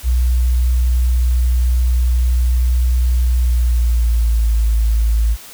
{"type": "tone with pitch glide", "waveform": "sine", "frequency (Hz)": [61.4, 55.34], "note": ["B1", "A1"], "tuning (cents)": [-9, 11], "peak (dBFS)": -11, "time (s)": [0.03, 5.37], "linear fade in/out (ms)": 50, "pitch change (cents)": -180, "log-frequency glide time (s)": [3.38, 4.53], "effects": ["white hiss -37 dBFS RMS until 5.53 s"]}